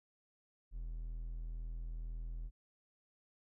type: tone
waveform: triangle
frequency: 40.99 Hz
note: E1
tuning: 9 cents flat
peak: -38 dBFS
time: 0.71-2.51 s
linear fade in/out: 50 ms
effects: none